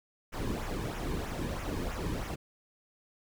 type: noise with flanger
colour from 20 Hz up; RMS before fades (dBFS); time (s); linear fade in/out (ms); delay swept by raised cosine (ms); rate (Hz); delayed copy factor
brown; -35; 0.32-2.36; 20; 0.22 to 1.52; 3.1; -0.6
effects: none